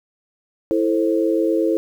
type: chord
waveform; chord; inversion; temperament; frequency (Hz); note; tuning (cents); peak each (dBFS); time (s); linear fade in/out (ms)
sine; A minor; second; just; 330 / 440 / 528; E4 / A4 / C5; +2 / 0 / +16; -18 / -21 / -22; 0.71-1.77; 0
effects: 8-bit